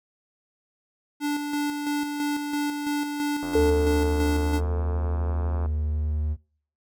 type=tone with tremolo; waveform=square; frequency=292.2 Hz; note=D4; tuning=9 cents flat; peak=-24 dBFS; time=1.2-4.61 s; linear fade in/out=50 ms; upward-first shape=square; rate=3 Hz; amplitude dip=40%
type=click train; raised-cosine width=1 ms; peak=-22 dBFS; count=197; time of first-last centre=3.43-5.66 s; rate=87.9 Hz
type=tone; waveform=triangle; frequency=75.9 Hz; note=D#2; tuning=42 cents flat; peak=-21 dBFS; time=3.54-6.37 s; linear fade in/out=50 ms
type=tone with exponential decay; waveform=sine; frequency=445.3 Hz; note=A4; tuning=21 cents sharp; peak=-17 dBFS; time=3.55-6.13 s; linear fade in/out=2 ms; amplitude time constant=560 ms
effects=noise-tail reverb RT60 0.5 s tail -24 dB re dry